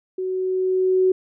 sine tone with level ramp, 373 Hz, F#4, 14 cents sharp, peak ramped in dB -23 to -13 dBFS, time 0.18-1.12 s, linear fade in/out 5 ms, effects none

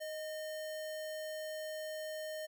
sine tone with sample-and-hold, 622.3 Hz, D#5, in tune, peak -39 dBFS, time 0-2.47 s, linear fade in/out 20 ms, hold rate 2450 Hz, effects none

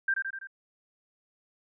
sine tone with echo, 1580 Hz, G6, 13 cents sharp, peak -23 dBFS, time 0.08-0.14 s, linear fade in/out 5 ms, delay 83 ms, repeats 4, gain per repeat -4 dB, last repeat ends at 0.472 s, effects none

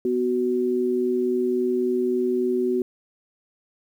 sine tone pair together, 248.1 / 371.7 Hz, B3 / F#4, +8 / +8 cents, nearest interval perfect fifth, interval 700 cents, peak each -25 / -21 dBFS, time 0.05-2.82 s, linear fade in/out 2 ms, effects 9-bit

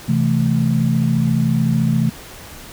sine chord, A minor, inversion first, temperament equal, 130.81 / 164.81 / 220 Hz, C3 / E3 / A3, 0 / 0 / 0 cents, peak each -18 dBFS, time 0.08-2.1 s, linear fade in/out 10 ms, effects pink hiss -37 dBFS RMS until 2.72 s

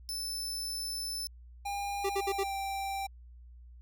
sawtooth tone, 5274 Hz, E8, in tune, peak -32 dBFS, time 0.09-1.27 s, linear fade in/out 0 ms
square tone with pitch glide, 805 to 784.3 Hz, G5 to G5, +46 to +1 cents, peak -34 dBFS, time 1.65-3.07 s, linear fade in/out 10 ms, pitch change -45 cents, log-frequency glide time 2.06-2.54 s
square tone bursts, 392 Hz, G4, in tune, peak -30 dBFS, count 4, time 2.04-2.438 s, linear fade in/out 10 ms, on 56 ms, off 58 ms
effects added 60 Hz sine -49 dBFS peak until 3.81 s

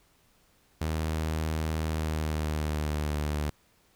sawtooth tone with pitch glide, 78.9 to 74.69 Hz, D#2 to D2, +25 to +30 cents, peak -24 dBFS, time 0.81-3.5 s, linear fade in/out 5 ms, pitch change -95 cents, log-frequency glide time 1.89-3.14 s, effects pink hiss -65 dBFS RMS until 3.95 s

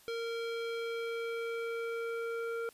square tone with low-pass filter sweep, 461.8 Hz, A#4, 16 cents flat, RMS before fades -37 dBFS, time 0.08-2.69 s, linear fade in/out 0 ms, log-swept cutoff 4100 to 1600 Hz, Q 1.5, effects white hiss -61 dBFS RMS until 2.73 s + resampled to 32000 Hz

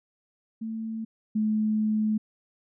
sine tone pair in turn, 222.8 / 215.3 Hz, A3 / A3, +22 / -37 cents, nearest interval minor second, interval 59 cents, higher first, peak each -30 / -22 dBFS, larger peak second, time 0.61-1.05 / 1.35-2.18 s, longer second, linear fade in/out 10 ms, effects none

